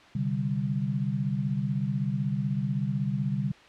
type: chord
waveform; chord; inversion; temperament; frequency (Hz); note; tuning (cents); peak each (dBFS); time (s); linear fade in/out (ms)
sine; C suspended second; none; equal; 130.81 / 146.83 / 196; C3 / D3 / G3; 0 / 0 / 0; -30; 0.15-3.52; 5
effects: white hiss -52 dBFS RMS until 3.68 s + low-pass 3000 Hz 12 dB/octave